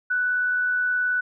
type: tone with amplitude modulation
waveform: sine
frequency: 1486 Hz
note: F#6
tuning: 7 cents sharp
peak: -19 dBFS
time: 0.1-1.21 s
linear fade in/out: 10 ms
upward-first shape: sine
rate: 78.9 Hz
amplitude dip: 25%
effects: none